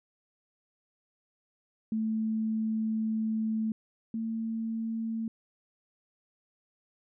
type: tone pair in turn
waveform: sine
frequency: 220 / 224.9 Hz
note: A3 / A3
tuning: 0 / +38 cents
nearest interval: unison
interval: 38 cents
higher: second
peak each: -27 / -30 dBFS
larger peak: first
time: 1.92-3.72 / 4.14-5.28 s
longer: first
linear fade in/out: 2 ms
effects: none